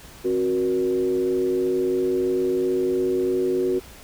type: tone with frequency modulation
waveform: sine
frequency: 370 Hz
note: F#4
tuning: in tune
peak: -19 dBFS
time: 0.24-3.8 s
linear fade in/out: 20 ms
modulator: 103 Hz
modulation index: 0.72
effects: added 60 Hz sine -50 dBFS peak until 4.03 s + pink hiss -45 dBFS RMS until 4.03 s